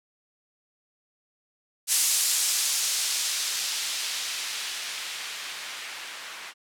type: noise with low-pass filter sweep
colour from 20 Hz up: violet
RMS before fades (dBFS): -29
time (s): 1.87-6.54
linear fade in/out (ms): 50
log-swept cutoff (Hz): 8100 to 1700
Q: 0.8
effects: none